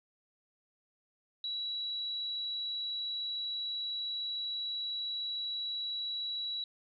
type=tone; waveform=sine; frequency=3911 Hz; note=B7; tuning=18 cents flat; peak=-34 dBFS; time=1.44-6.64 s; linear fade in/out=2 ms; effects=none